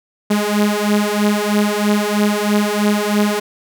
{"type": "beating tone pair", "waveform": "sawtooth", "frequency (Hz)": [206.5, 209.6], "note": ["G#3", "G#3"], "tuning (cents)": [-10, 16], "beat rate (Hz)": 3.1, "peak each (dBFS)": -13, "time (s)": [0.3, 3.4], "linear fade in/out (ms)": 10, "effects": []}